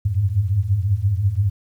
sine tone cluster, 89.3 / 98.3 / 104.1 Hz, F2 / G2 / G#2, +39 / +5 / +5 cents, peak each -23 / -22 / -19 dBFS, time 0.05-1.5 s, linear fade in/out 10 ms, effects 9-bit

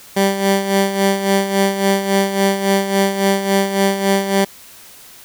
15% pulse tone with tremolo, 196 Hz, G3, in tune, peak -5 dBFS, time 0.16-4.45 s, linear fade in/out 10 ms, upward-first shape sine, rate 3.6 Hz, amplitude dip 65%, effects white hiss -41 dBFS RMS until 5.24 s

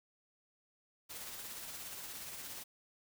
white noise with tremolo, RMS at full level -45 dBFS, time 1.09-2.64 s, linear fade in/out 20 ms, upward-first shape sine, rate 17 Hz, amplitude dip 30%, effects none

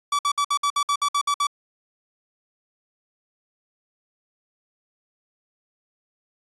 45% pulse tone bursts, 1150 Hz, D6, 37 cents flat, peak -19 dBFS, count 11, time 0.12-1.47 s, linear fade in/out 5 ms, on 70 ms, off 58 ms, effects resampled to 24000 Hz

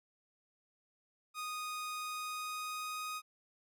sawtooth tone with pitch glide, 1240 to 1248.6 Hz, D#6 to D#6, -6 to +6 cents, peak -35 dBFS, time 1.34-3.22 s, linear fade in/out 50 ms, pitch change +12 cents, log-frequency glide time 1.92-3.09 s, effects none

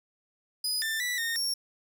sawtooth tone with pitch steps, 4979 / 1782 / 1964 / 1839 / 5510 Hz, D#8 / A6 / B6 / A#6 / F8, 0 / +22 / -10 / -24 / -24 cents, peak -25 dBFS, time 0.64-1.54 s, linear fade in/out 5 ms, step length 180 ms, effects none

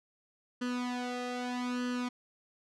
sawtooth tone with flanger, 247.3 Hz, B3, 3 cents sharp, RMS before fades -35 dBFS, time 0.61-2.09 s, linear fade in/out 10 ms, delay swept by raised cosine 0.66 to 1.56 ms, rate 0.8 Hz, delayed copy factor +0.85, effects low-pass 6000 Hz 12 dB/octave

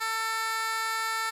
15% pulse tone with high-pass filter, 446.2 Hz, A4, 24 cents sharp, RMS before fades -30 dBFS, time 0-1.31 s, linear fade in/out 20 ms, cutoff 1300 Hz, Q 1.2, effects resampled to 32000 Hz + 9-bit

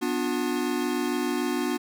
square chord, B diminished, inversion none, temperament equal with one note detuned, 246.9 / 293.7 / 357.6 Hz, B3 / D4 / F4, 0 / 0 / +41 cents, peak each -30 dBFS, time 0.01-1.78 s, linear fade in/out 20 ms, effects none

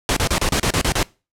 pink noise bursts, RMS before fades -18 dBFS, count 9, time 0.09-1.029 s, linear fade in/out 0 ms, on 75 ms, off 33 ms, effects noise-tail reverb RT60 0.3 s tail -23 dB re dry + low-pass 10000 Hz 12 dB/octave

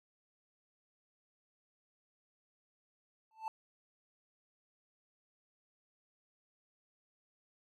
triangle tone with exponential growth, 882 Hz, A5, 4 cents sharp, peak -31 dBFS, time 3.31-3.48 s, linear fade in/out 1 ms, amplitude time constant 35 ms, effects none

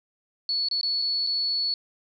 sine tone with dropouts, 4414 Hz, C#8, 8 cents flat, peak -23 dBFS, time 0.49-1.74 s, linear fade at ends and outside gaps 1 ms, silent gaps 0.686-0.712 / 0.812-0.831 / 1.018-1.021 / 1.266-1.271 s, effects none

